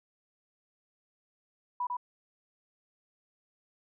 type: tone with echo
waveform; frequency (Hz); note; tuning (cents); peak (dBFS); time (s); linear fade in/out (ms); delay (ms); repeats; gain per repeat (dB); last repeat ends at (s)
sine; 982; B5; -10; -29; 1.8-1.87; 5; 99; 1; -2; 1.969
effects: none